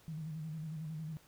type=tone with vibrato; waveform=sine; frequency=156.9 Hz; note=D#3; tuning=15 cents sharp; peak=-39 dBFS; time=0.08-1.17 s; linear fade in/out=0 ms; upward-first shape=square; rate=11 Hz; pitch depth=52 cents each way; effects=pink hiss -64 dBFS RMS until 1.27 s